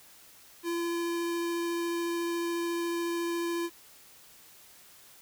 square tone with vibrato, 340.6 Hz, F4, 43 cents flat, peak -30 dBFS, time 0.63-3.7 s, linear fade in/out 50 ms, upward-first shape triangle, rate 14 Hz, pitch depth 8 cents each way, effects white hiss -55 dBFS RMS until 5.21 s

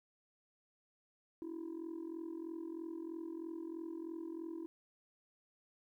sine tone with amplitude modulation, 329.6 Hz, E4, in tune, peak -36 dBFS, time 1.42-4.66 s, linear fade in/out 0 ms, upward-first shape sine, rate 43.1 Hz, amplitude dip 85%, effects tanh soft clip ceiling -38 dBFS + 13-bit

